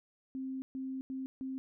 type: tone bursts at uneven times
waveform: sine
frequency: 263.7 Hz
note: C4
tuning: 14 cents sharp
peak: -36 dBFS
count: 4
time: 0.35-0.62 / 0.75-1.01 / 1.1-1.26 / 1.41-1.58 s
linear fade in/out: 0 ms
effects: none